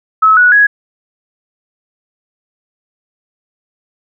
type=tone with pitch steps; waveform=sine; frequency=1293 / 1468.2 / 1667.2 Hz; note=E6 / F#6 / G#6; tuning=-34 / -14 / +6 cents; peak=-4 dBFS; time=0.22-0.67 s; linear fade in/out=10 ms; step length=150 ms; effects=none